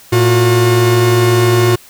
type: tone pair together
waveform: 45% pulse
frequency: 113.5 / 360.3 Hz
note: A#2 / F#4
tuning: -46 / -46 cents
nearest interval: octave + minor sixth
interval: 2000 cents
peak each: -11 dBFS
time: 0.12-1.76 s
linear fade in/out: 10 ms
effects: white hiss -41 dBFS RMS until 1.89 s